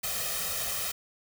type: noise with comb filter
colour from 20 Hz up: white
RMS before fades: -32 dBFS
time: 0.03-0.92 s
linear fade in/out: 10 ms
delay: 1.6 ms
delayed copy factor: +0.85
effects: none